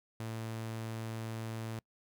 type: tone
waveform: sawtooth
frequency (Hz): 112.5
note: A2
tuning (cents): +39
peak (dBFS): -34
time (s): 0.2-1.79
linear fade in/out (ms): 0
effects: noise-tail reverb RT60 0.1 s tail -26 dB re dry